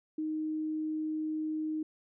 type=tone; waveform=sine; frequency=311.1 Hz; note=D#4; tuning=in tune; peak=-31 dBFS; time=0.18-1.83 s; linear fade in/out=5 ms; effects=none